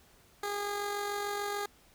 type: tone with amplitude modulation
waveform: 15% pulse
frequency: 408.3 Hz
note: G#4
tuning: 29 cents flat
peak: -25 dBFS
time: 0.43-1.66 s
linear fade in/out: 5 ms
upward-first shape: sine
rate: 46.8 Hz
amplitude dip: 35%
effects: pink hiss -62 dBFS RMS until 1.94 s